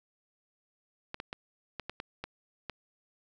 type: clicks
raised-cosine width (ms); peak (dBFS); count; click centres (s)
0.3; -21; 8; 1.144 / 1.201 / 1.329 / 1.797 / 1.896 / 2.001 / 2.24 / 2.697
effects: none